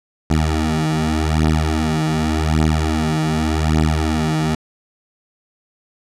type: beating tone pair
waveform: 15% pulse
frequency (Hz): 77.78 / 78.64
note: D#2 / D#2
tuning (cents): 0 / +19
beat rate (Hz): 0.86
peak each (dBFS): -12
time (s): 0.3-4.55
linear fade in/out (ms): 5
effects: low-pass 9000 Hz 12 dB/octave